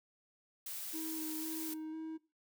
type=noise; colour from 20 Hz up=blue; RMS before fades=-43 dBFS; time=0.66-1.74 s; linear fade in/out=5 ms
type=tone with vibrato; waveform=triangle; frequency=316.4 Hz; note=D#4; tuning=29 cents sharp; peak=-38 dBFS; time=0.93-2.18 s; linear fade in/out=20 ms; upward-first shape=square; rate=2 Hz; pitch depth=14 cents each way
effects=noise-tail reverb RT60 0.3 s tail -19 dB re dry